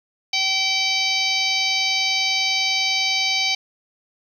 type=harmonic tone; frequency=770 Hz; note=G5; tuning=31 cents flat; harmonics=1 / 3 / 4 / 5 / 6 / 7 / 8; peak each=-30 / -23 / -26 / -26 / -24 / -30 / -31 dBFS; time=0.33-3.55 s; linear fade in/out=5 ms; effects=8-bit